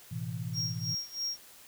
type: chord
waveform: sine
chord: A suspended second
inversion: none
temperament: equal with one note detuned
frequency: 110 / 126.58 / 164.81 Hz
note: A2 / B2 / E3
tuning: 0 / +43 / 0 cents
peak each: -38 dBFS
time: 0.11-0.95 s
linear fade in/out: 10 ms
type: tone with tremolo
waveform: triangle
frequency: 5588 Hz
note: F8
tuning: in tune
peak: -29 dBFS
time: 0.53-1.38 s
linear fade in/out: 50 ms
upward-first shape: sine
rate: 3.1 Hz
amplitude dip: 90%
effects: white hiss -54 dBFS RMS until 1.67 s